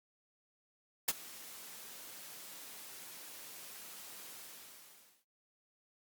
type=noise with ADSR envelope; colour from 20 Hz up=white; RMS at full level=-29 dBFS; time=1.08-5.25 s; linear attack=6 ms; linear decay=35 ms; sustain=-21 dB; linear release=920 ms; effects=high-pass 150 Hz 12 dB/octave + Opus 48 kbps